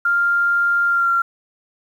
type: tone with pitch glide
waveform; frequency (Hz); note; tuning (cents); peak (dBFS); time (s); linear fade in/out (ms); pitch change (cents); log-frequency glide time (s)
sine; 1396.9 to 1376.9; F6 to F6; 0 to -25; -14; 0.05-1.22; 5; -25; 0.86-1.1
effects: 8-bit